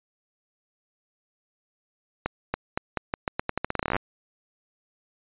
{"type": "accelerating click train", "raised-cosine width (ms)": 0.5, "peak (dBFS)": -10, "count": 22, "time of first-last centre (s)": [2.26, 3.965], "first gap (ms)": 280, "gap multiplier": 0.84, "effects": ["resampled to 8000 Hz"]}